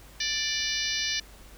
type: harmonic tone with a mistuned harmonic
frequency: 587.3 Hz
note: D5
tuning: in tune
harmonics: 3 / 4 / 5 / 6 / 7 / 8 / 9 / 10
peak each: -35 / -35 / -35 / -35 / -35 / -35 / -35 / -35 dBFS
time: 0.2-1.2 s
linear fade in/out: 5 ms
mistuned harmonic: 6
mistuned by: +26 cents
effects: added 50 Hz sine -50 dBFS peak until 1.57 s + pink hiss -52 dBFS RMS until 1.57 s